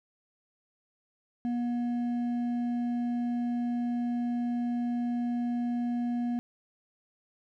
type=tone with hard clipping; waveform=triangle; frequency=240.4 Hz; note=B3; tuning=46 cents flat; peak=-29 dBFS; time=1.45-6.39 s; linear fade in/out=0 ms; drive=8 dB; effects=none